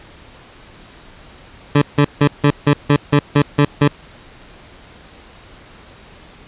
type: tone bursts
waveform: 20% pulse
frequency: 144.8 Hz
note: D3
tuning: 24 cents flat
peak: -4 dBFS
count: 10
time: 1.75-3.88 s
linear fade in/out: 5 ms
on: 69 ms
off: 160 ms
effects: pink hiss -42 dBFS RMS until 6.47 s + resampled to 8000 Hz